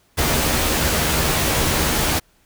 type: noise with comb filter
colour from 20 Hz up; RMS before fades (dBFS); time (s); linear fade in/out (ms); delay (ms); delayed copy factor
pink; -19; 0.17-2.2; 20; 13; +0.55
effects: pink hiss -59 dBFS RMS until 2.45 s